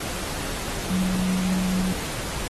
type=tone in noise; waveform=sine; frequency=185 Hz; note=F#3; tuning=in tune; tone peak=-22 dBFS; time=0.9-1.93 s; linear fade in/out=5 ms; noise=pink; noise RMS=-31 dBFS; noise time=0-2.48 s; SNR=+6 dB; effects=AAC 32 kbps